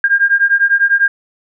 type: beating tone pair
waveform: sine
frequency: 1605 / 1615 Hz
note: G6 / G#6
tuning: +40 / -49 cents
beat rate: 10 Hz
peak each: -12 dBFS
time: 0.04-1.08 s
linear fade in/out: 2 ms
effects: none

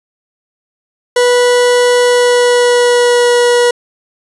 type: tone with pitch glide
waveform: 40% pulse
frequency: 490 to 483.8 Hz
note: B4 to B4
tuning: -14 to -36 cents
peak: -6 dBFS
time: 1.16-3.71 s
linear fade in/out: 5 ms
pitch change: -22 cents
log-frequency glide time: 2.01-3.31 s
effects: resampled to 24000 Hz + 7-bit

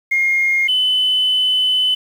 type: tone pair in turn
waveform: sine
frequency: 2135 / 3019 Hz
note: C7 / F#7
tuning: +34 / +34 cents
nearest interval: tritone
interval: 600 cents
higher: second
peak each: -12 dBFS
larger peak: neither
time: 0.11-0.68 / 0.68-1.95 s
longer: second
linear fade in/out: 10 ms
effects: tanh soft clip ceiling -8 dBFS + 7-bit

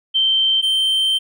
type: tone pair in turn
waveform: sine / triangle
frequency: 3121 / 3121 Hz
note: G7 / G7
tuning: -8 / -8 cents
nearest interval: unison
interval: 0 cents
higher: neither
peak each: -13 dBFS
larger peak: neither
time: 0.14-0.62 / 0.62-1.19 s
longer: second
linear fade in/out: 20 ms
effects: none

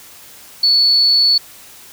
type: tone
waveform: sine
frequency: 4435 Hz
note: C#8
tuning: in tune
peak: -9 dBFS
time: 0.63-1.38 s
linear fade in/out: 5 ms
effects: white hiss -40 dBFS RMS until 1.92 s

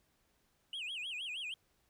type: tone with vibrato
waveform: sine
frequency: 2841 Hz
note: F7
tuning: 29 cents sharp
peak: -36 dBFS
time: 0.73-1.54 s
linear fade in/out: 2 ms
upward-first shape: sine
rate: 6.4 Hz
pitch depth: 270 cents each way
effects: tanh soft clip ceiling -38 dBFS + pink hiss -75 dBFS RMS until 1.89 s

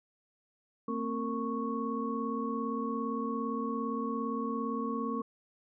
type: tone cluster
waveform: sine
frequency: 226.8 / 264.3 / 458.7 / 1106 Hz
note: A#3 / C4 / A#4 / C#6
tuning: -47 / +18 / -28 / -4 cents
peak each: -35 / -37 / -38 / -37 dBFS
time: 0.88-5.22 s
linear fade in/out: 5 ms
effects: none

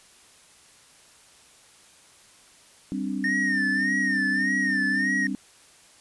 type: chord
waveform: sine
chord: G suspended fourth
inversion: none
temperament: equal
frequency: 196 / 261.6 / 293.7 Hz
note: G3 / C4 / D4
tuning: 0 / 0 / 0 cents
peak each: -30 / -30 / -32 dBFS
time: 2.92-5.35 s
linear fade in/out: 0 ms
type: tone with vibrato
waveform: triangle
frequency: 1821 Hz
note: A#6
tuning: 41 cents flat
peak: -21 dBFS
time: 3.24-5.27 s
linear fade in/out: 2 ms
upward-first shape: sine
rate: 1.7 Hz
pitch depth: 81 cents each way
effects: white hiss -54 dBFS RMS until 6 s + resampled to 24000 Hz

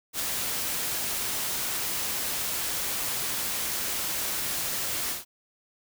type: noise with ADSR envelope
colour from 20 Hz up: white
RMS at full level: -28 dBFS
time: 0.13-5.25 s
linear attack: 66 ms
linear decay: 8 ms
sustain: -2 dB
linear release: 150 ms
effects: none

